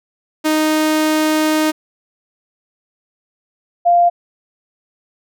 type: tone pair in turn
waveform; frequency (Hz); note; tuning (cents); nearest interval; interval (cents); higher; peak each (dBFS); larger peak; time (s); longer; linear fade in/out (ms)
sawtooth / sine; 310.2 / 696.4; D#4 / F5; -5 / -5; octave + major second; 1400; second; -9 / -8; second; 0.44-1.72 / 3.85-4.1; first; 20
effects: none